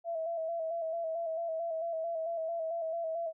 sine tone with vibrato, 660 Hz, E5, 2 cents sharp, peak -32 dBFS, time 0.04-3.33 s, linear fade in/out 50 ms, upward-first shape square, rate 4.5 Hz, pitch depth 40 cents each way, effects none

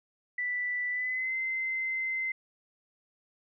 sine tone with pitch glide, 1975.5 to 2068 Hz, B6 to C7, 0 to -21 cents, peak -29 dBFS, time 0.38-2.32 s, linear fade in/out 5 ms, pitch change +79 cents, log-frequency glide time 0.9-1.35 s, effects none

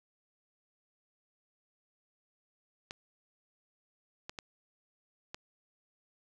clicks, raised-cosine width 0.2 ms, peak -23 dBFS, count 4, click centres 2.909 / 4.295 / 4.388 / 5.345 s, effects none

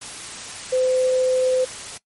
sine tone in noise, 512 Hz, C5, 38 cents flat, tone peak -16 dBFS, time 0.72-1.65 s, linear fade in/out 10 ms, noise white, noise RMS -34 dBFS, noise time 0.01-1.98 s, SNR +15 dB, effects noise-tail reverb RT60 0.1 s tail -20 dB re dry + MP3 48 kbps

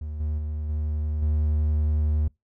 triangle tone with level steps, 75.9 Hz, D#2, 42 cents flat, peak -28 / -22 / -25 / -22 / -18 dBFS, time 0.01-2.28 s, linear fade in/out 5 ms, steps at 0.2 / 0.38 / 0.69 / 1.22 s, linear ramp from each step 5 ms, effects noise-tail reverb RT60 0.2 s tail -26 dB re dry

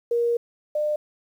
sine tone pair in turn, 472 / 601 Hz, A#4 / D5, +22 / +40 cents, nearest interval major third, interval 418 cents, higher second, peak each -19 / -21 dBFS, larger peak first, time 0.11-0.37 / 0.75-0.96 s, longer first, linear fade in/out 5 ms, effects 9-bit

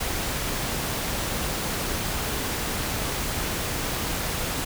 pink noise, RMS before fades -28 dBFS, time 0-4.65 s, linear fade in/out 10 ms, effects none

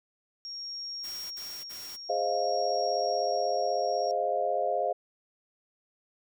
sine tone with tremolo, 5570 Hz, F8, 5 cents flat, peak -35 dBFS, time 0.45-4.11 s, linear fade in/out 0 ms, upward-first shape sine, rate 0.52 Hz, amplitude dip 45%
white noise bursts, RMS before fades -46 dBFS, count 3, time 1.03-1.97 s, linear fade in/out 20 ms, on 280 ms, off 50 ms
sine chord, F minor seventh, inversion first, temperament equal, 415.3 / 523.3 / 622.3 / 698.5 Hz, Ab4 / C5 / Eb5 / F5, 0 / 0 / 0 / 0 cents, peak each -35 / -32 / -31 / -29 dBFS, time 2.09-4.93 s, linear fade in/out 10 ms
effects none

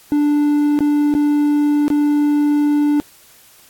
triangle tone with dropouts, 293.7 Hz, D4, in tune, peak -10 dBFS, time 0.12-3 s, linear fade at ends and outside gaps 0 ms, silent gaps 0.79-0.806 / 1.14-1.15 / 1.881-1.902 s, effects white hiss -47 dBFS RMS until 3.69 s + AAC 64 kbps

